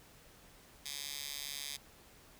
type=tone with high-pass filter; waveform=10% pulse; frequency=142.1 Hz; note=C#3; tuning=43 cents sharp; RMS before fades=-43 dBFS; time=0.85-1.77 s; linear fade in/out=10 ms; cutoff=3800 Hz; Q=1.2; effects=pink hiss -60 dBFS RMS until 2.39 s